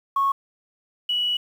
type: tone pair in turn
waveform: sine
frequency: 1100 / 2937 Hz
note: C#6 / F#7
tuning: -14 / -13 cents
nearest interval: octave + perfect fourth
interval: 1701 cents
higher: second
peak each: -17 / -20 dBFS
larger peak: first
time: 0.16-0.32 / 1.09-1.37 s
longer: second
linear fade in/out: 5 ms
effects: tanh soft clip ceiling -13 dBFS + 8-bit